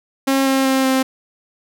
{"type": "tone with pitch steps", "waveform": "sawtooth", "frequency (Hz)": [270, 267.7, 265.4, 263.1], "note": ["C#4", "C4", "C4", "C4"], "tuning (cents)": [-45, 40, 25, 10], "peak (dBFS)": -10, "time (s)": [0.27, 1.03], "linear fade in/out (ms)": 10, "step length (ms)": 190, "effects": []}